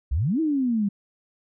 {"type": "exponential two-way sweep", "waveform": "sine", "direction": "up then down", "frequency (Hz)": [58.27, 330, 194.9], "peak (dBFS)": -20, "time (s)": [0.11, 0.89], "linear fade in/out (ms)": 10, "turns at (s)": 0.4, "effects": []}